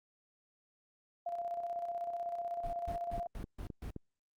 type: tone with tremolo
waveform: sine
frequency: 691 Hz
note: F5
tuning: 19 cents flat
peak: -34 dBFS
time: 1.26-3.27 s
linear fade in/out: 5 ms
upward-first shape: square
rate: 16 Hz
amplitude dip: 45%
type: noise bursts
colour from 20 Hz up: brown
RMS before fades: -42 dBFS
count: 6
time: 2.64-3.906 s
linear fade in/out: 2 ms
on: 86 ms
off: 150 ms
type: click train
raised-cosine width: 3 ms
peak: -29 dBFS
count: 4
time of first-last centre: 3.18-3.963 s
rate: 3.83 Hz
effects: Opus 48 kbps